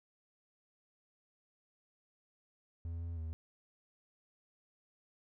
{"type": "tone with pitch steps", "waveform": "triangle", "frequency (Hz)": [83.7, 84.4, 80.4], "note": ["E2", "E2", "E2"], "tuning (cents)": [27, 41, -43], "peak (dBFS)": -36, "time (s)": [2.85, 3.33], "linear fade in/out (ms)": 0, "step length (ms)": 160, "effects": []}